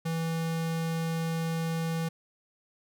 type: tone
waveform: square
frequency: 164 Hz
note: E3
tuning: 9 cents flat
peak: -29 dBFS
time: 0.05-2.09 s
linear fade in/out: 10 ms
effects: none